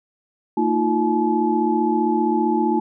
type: tone cluster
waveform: sine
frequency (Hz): 227.3 / 314.8 / 350.1 / 857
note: A#3 / D#4 / F4 / A5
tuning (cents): -43 / +20 / +4 / -46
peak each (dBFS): -22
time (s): 0.57-2.8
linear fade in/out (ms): 5
effects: none